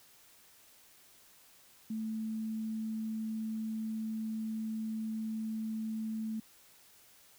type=tone; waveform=sine; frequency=220 Hz; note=A3; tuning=in tune; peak=-34 dBFS; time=1.9-6.4 s; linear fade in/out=5 ms; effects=white hiss -61 dBFS RMS until 7.38 s